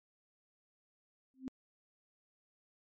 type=tone with exponential growth; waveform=sine; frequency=261.6 Hz; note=C4; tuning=in tune; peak=-34 dBFS; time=1.34-1.48 s; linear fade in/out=0 ms; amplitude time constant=30 ms; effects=MP3 32 kbps